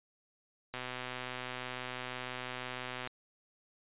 click train, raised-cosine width 0.3 ms, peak -23 dBFS, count 295, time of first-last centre 0.74-3.073 s, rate 126 Hz, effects resampled to 8000 Hz

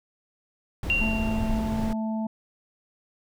brown noise, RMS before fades -29 dBFS, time 0.83-1.93 s, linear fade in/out 2 ms
sine tone with exponential decay, 2763 Hz, F7, 19 cents flat, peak -19 dBFS, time 0.9-1.73 s, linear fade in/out 0 ms, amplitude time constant 180 ms
harmonic tone, 220 Hz, A3, in tune, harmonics 1 / 3 / 4, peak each -26 / -37 / -38 dBFS, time 1.01-2.27 s, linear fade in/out 5 ms
effects none

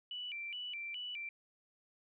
sine tone with vibrato, 2637 Hz, E7, in tune, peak -40 dBFS, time 0.11-1.29 s, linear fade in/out 2 ms, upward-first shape square, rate 2.4 Hz, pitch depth 200 cents each way, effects none

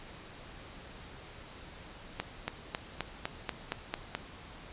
accelerating click train, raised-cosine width 0.3 ms, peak -16 dBFS, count 9, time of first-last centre 2.2-4.15 s, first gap 280 ms, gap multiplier 0.96, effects pink hiss -49 dBFS RMS until 4.72 s + resampled to 8000 Hz

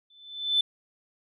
sine tone with exponential growth, 3520 Hz, A7, in tune, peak -17 dBFS, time 0.1-0.61 s, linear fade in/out 5 ms, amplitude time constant 110 ms, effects tanh soft clip ceiling -13 dBFS

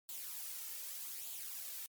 blue noise with flanger, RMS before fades -45 dBFS, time 0.09-1.86 s, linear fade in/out 0 ms, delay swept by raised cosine 0.26 to 2.26 ms, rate 0.83 Hz, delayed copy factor +0.55, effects MP3 96 kbps

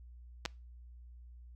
clicks, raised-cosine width 0.2 ms, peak -18 dBFS, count 2, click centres 0.453 / 0.459 s, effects noise-tail reverb RT60 0.3 s tail -25 dB re dry + added 60 Hz sine -50 dBFS peak until 1.55 s

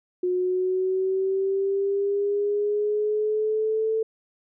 sine linear sweep, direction up, 360.6 to 444.1 Hz, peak -21 dBFS, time 0.23-4.03 s, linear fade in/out 5 ms, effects none

